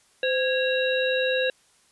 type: harmonic tone with a mistuned harmonic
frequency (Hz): 549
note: C#5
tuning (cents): -17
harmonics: 1 / 3 / 5 / 7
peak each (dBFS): -23 / -28 / -30 / -31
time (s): 0.23-1.5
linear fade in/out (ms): 2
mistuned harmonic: 1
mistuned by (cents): -110
effects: white hiss -61 dBFS RMS until 1.91 s + resampled to 24000 Hz